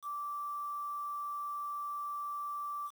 sine tone with quantisation, 1167 Hz, D6, 11 cents flat, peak -36 dBFS, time 0.02-2.91 s, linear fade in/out 50 ms, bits 9, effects none

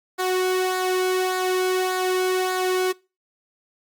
sawtooth tone with flanger, 370 Hz, F#4, in tune, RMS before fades -22 dBFS, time 0.18-2.93 s, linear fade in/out 20 ms, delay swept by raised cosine 0.34 to 1.64 ms, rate 1.7 Hz, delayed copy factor -0.55, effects noise-tail reverb RT60 0.3 s tail -24 dB re dry + Opus 48 kbps

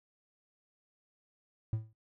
triangle tone with exponential decay, 110 Hz, A2, in tune, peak -25 dBFS, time 1.73-1.93 s, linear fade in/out 0 ms, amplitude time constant 43 ms, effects noise-tail reverb RT60 0.1 s tail -18 dB re dry

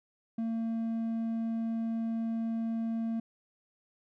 sine tone with hard clipping, 227 Hz, A#3, 46 cents flat, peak -31 dBFS, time 0.38-3.2 s, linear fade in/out 5 ms, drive 3 dB, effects none

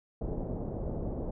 pink low-pass noise, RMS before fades -35 dBFS, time 0.21-1.31 s, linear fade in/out 5 ms, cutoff 640 Hz, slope 24 dB/octave, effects none

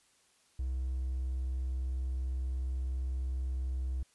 triangle tone with hard clipping, 64.3 Hz, C2, 30 cents flat, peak -32 dBFS, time 0.59-4.03 s, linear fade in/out 5 ms, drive 4 dB, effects white hiss -68 dBFS RMS until 4.14 s + resampled to 24000 Hz

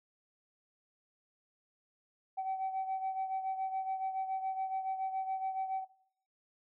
sine beating tone pair, 763 / 770.1 Hz, G5 / G5, -47 / -31 cents, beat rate 7.1 Hz, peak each -33 / -39 dBFS, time 2.37-5.85 s, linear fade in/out 20 ms, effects noise-tail reverb RT60 0.6 s tail -17 dB re dry + tanh soft clip ceiling -29 dBFS

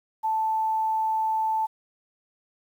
sine tone, 880 Hz, A5, in tune, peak -22 dBFS, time 0.23-1.67 s, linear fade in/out 20 ms, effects 9-bit

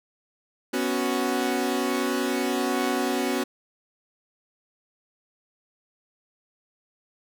sawtooth chord, B suspended second, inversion none, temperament equal, 246.9 / 277.2 / 370 Hz, B3 / C#4 / F#4, 0 / 0 / 0 cents, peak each -24 dBFS, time 0.73-3.44 s, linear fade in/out 10 ms, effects none

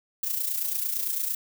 violet noise with amplitude modulation, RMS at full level -26 dBFS, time 0.23-1.35 s, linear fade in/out 5 ms, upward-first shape sine, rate 28.9 Hz, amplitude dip 60%, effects none

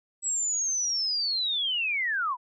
sine linear sweep, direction down, 7840 to 932.3 Hz, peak -25 dBFS, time 0.22-2.37 s, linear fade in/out 50 ms, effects none

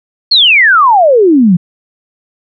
sine exponential sweep, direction down, 4435 to 164.81 Hz, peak -3 dBFS, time 0.31-1.57 s, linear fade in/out 10 ms, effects none

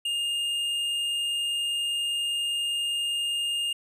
sine tone with hard clipping, 2825 Hz, F7, 19 cents sharp, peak -27 dBFS, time 0.05-3.73 s, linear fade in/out 5 ms, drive 7 dB, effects none

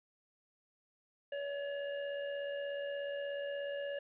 square tone with amplitude modulation, 567 Hz, C#5, 39 cents sharp, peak -36 dBFS, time 1.32-3.99 s, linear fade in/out 5 ms, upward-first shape sine, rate 76.7 Hz, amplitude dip 40%, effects resampled to 8000 Hz + 11-bit

